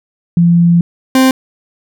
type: tone pair in turn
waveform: sine / 40% pulse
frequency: 171.3 / 261.5 Hz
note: F3 / C4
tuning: -33 / -1 cents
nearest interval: perfect fifth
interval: 732 cents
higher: second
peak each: -5 dBFS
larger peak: neither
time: 0.37-0.81 / 1.15-1.31 s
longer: first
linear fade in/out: 2 ms
effects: none